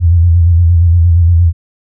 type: tone with vibrato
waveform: sine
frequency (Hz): 85.2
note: F2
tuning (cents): -42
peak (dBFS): -4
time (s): 0-1.53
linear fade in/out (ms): 50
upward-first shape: square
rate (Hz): 8.6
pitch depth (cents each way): 50
effects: none